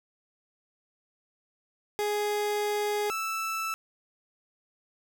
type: tone pair in turn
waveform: 30% pulse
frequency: 415.8 / 1320.1 Hz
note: G#4 / E6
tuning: +2 / +2 cents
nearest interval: octave + minor sixth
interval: 2000 cents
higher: second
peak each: -24 / -27 dBFS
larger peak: first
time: 1.99-3.1 / 3.1-3.74 s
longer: first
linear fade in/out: 0 ms
effects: none